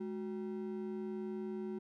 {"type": "ring-modulated tone", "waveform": "triangle", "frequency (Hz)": 290, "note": "D4", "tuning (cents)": -22, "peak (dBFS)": -33, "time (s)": [0, 1.79], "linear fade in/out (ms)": 10, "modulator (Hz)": 79.4, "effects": []}